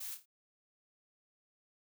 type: noise with echo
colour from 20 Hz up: blue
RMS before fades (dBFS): -43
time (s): 0-0.15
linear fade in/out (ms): 10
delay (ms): 27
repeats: 4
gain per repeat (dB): -7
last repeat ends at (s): 0.258
effects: none